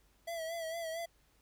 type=tone with vibrato; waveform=square; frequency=659.3 Hz; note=E5; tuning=in tune; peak=-38 dBFS; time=0.27-1.06 s; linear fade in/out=10 ms; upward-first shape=sine; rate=4.4 Hz; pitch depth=51 cents each way; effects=added 50 Hz sine -70 dBFS peak until 1.41 s + pink hiss -71 dBFS RMS until 1.41 s